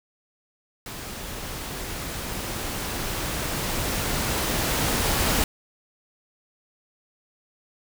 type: noise with level ramp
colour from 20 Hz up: pink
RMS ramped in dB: -36 to -22 dBFS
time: 0.86-5.44 s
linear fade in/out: 2 ms
effects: none